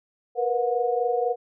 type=tone cluster; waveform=sine; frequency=472.5 / 496.4 / 725 Hz; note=A#4 / B4 / F#5; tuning=+23 / +9 / -35 cents; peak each=-25 / -26 / -26 dBFS; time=0.35-1.36 s; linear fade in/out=50 ms; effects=none